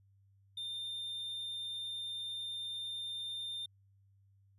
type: tone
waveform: triangle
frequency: 3609 Hz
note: A7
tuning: 43 cents sharp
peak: -37 dBFS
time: 0.57-3.66 s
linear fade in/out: 5 ms
effects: added 98 Hz sine -64 dBFS peak until 4.58 s + resampled to 32000 Hz